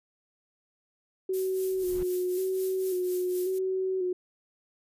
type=tone with vibrato; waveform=sine; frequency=370 Hz; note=F#4; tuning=in tune; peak=-26 dBFS; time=1.29-4.13 s; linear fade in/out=5 ms; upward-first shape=square; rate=0.92 Hz; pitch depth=32 cents each way
type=noise with tremolo; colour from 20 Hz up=violet; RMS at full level=-37 dBFS; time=1.33-3.59 s; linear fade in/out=10 ms; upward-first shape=triangle; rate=4 Hz; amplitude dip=75%
type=noise with exponential growth; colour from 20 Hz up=brown; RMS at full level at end=-36 dBFS; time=1.59-2.03 s; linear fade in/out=1 ms; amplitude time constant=95 ms
effects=resampled to 32000 Hz